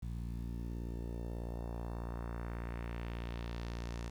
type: tone with low-pass filter sweep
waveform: sawtooth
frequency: 58.27 Hz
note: A#1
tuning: in tune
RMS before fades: -41 dBFS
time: 0.02-4.1 s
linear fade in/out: 10 ms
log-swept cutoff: 160 to 7500 Hz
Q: 1.4
effects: 10-bit